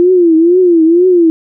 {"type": "tone with vibrato", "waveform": "sine", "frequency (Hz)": 343.8, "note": "F4", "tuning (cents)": -27, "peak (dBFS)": -4, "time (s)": [0, 1.3], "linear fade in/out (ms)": 0, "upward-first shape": "triangle", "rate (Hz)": 2.1, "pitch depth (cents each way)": 150, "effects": []}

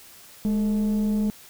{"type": "tone with frequency modulation", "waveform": "sine", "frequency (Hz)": 209.9, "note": "G#3", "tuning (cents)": 19, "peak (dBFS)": -18, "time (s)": [0.45, 1.3], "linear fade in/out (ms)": 0, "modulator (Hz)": 237, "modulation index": 0.32, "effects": ["tanh soft clip ceiling -19 dBFS", "white hiss -48 dBFS RMS until 1.49 s"]}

